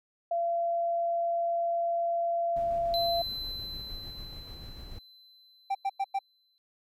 sine tone, 682 Hz, F5, 41 cents flat, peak -26 dBFS, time 0.31-3.22 s, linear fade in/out 5 ms
brown noise with tremolo, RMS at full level -43 dBFS, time 2.56-4.99 s, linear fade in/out 5 ms, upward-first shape square, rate 6.8 Hz, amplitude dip 25%
triangle tone with exponential decay, 4050 Hz, B7, 43 cents sharp, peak -28 dBFS, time 2.94-6.58 s, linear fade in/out 0 ms, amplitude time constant 790 ms
triangle tone bursts, 783 Hz, G5, 2 cents flat, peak -24 dBFS, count 4, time 5.7-6.191 s, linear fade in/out 10 ms, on 50 ms, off 97 ms
effects none

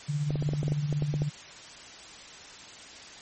sine tone with tremolo, 146.83 Hz, D3, in tune, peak -24 dBFS, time 0.08-1.3 s, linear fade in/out 20 ms, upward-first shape sine, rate 16 Hz, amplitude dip 50%
clicks, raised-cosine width 2 ms, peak -19 dBFS, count 12, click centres 0.306 / 0.357 / 0.425 / 0.49 / 0.535 / 0.631 / 0.681 / 0.721 / 0.927 / 1.023 / 1.14 / 1.22 s
effects white hiss -46 dBFS RMS until 3.21 s + MP3 32 kbps

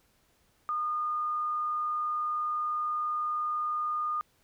sine tone, 1221 Hz, D#6, 33 cents flat, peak -28 dBFS, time 0.69-4.21 s, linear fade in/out 0 ms, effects pink hiss -68 dBFS RMS until 4.43 s

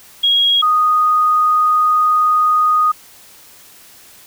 sine tone pair in turn, 3294 / 1239.9 Hz, G#7 / D#6, -15 / -6 cents, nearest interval octave + perfect fourth, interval 1691 cents, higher first, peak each -10 dBFS, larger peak neither, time 0.23-0.62 / 0.62-2.92 s, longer second, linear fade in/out 10 ms, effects white hiss -43 dBFS RMS until 4.26 s

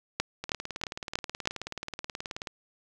two click trains, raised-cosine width 0.2 ms, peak -9 / -18 dBFS, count 5 / 39, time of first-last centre 0.2-1.474 / 0.44-2.472 s, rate 3.14 / 18.7 Hz, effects none

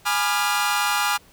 sawtooth chord, G# diminished seventh, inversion none, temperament equal with one note detuned, 830.6 / 987.8 / 1200 / 1396.9 Hz, G#5 / B5 / D6 / F6, 0 / 0 / +37 / 0 cents, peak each -21 / -24 / -22 / -21 dBFS, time 0.05-1.18 s, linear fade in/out 20 ms, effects pink hiss -53 dBFS RMS until 1.32 s

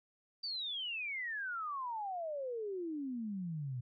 sine exponential sweep, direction down, 4700 to 119.3 Hz, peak -37 dBFS, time 0.43-3.81 s, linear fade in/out 10 ms, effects none

